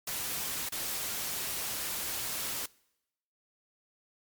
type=noise with dropouts; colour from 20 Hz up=white; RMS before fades=-35 dBFS; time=0.07-2.66 s; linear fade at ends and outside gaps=5 ms; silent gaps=0.69-0.72 s; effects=noise-tail reverb RT60 0.9 s tail -25 dB re dry + MP3 96 kbps